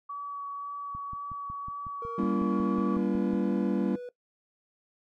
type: tone with vibrato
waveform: sine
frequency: 1137 Hz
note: C#6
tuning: 44 cents sharp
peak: -34 dBFS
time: 0.09-2.97 s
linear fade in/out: 10 ms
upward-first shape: sine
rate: 1.9 Hz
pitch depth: 10 cents each way
type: click train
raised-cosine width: 5 ms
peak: -32 dBFS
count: 14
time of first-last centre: 0.95-3.335 s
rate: 5.45 Hz
type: tone with pitch glide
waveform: triangle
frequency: 466.2 to 491.6 Hz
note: A#4 to B4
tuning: 0 to -8 cents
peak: -35 dBFS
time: 2.02-4.09 s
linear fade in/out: 2 ms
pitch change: +92 cents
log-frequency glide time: 2.22-3.5 s
type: chord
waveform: triangle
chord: G diminished seventh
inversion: none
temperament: just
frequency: 196 / 235.2 / 282.2 / 338.7 Hz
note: G3 / Bb3 / Db4 / Fb4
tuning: 0 / +16 / +31 / +47 cents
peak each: -27 / -29 / -30 / -30 dBFS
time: 2.18-3.96 s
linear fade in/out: 5 ms
effects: noise-tail reverb RT60 0.1 s tail -18 dB re dry